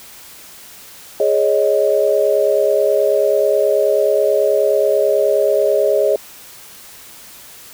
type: chord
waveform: sine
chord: Ab suspended fourth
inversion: none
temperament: just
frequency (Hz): 415.3 / 553.7 / 623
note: Ab4 / Db5 / Eb5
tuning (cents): 0 / -2 / +2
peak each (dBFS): -16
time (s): 1.2-6.16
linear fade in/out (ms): 2
effects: white hiss -39 dBFS RMS until 7.73 s